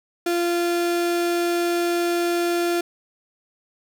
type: tone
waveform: 35% pulse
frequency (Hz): 345.7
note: F4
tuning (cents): -18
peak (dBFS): -18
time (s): 0.26-2.81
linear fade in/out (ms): 5
effects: none